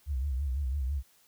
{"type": "tone with vibrato", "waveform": "sine", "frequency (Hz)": 67.8, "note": "C#2", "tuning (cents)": -38, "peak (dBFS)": -28, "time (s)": [0.06, 1.03], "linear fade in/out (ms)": 50, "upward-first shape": "sine", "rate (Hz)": 6, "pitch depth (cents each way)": 140, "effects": ["white hiss -64 dBFS RMS until 1.27 s"]}